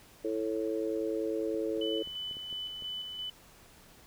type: chord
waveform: sine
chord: A major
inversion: second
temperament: just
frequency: 330 / 440 / 550 Hz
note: E4 / A4 / C#5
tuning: +2 / 0 / -14 cents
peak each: -34 / -33 / -37 dBFS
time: 0.24-2.03 s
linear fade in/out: 10 ms
type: clicks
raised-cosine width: 2 ms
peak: -37 dBFS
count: 7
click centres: 1.544 / 1.776 / 2.074 / 2.312 / 2.369 / 2.527 / 2.823 s
type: tone with tremolo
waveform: sine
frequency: 3000 Hz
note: F#7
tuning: 23 cents sharp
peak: -35 dBFS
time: 1.81-3.3 s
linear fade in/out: 5 ms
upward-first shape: square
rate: 2.9 Hz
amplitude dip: 35%
effects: pink hiss -57 dBFS RMS until 4.06 s